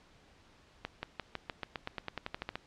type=accelerating click train; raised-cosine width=0.3 ms; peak=-20 dBFS; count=16; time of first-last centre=0.85-2.556 s; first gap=180 ms; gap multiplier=0.93; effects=pink hiss -62 dBFS RMS until 2.66 s + low-pass 5000 Hz 12 dB/octave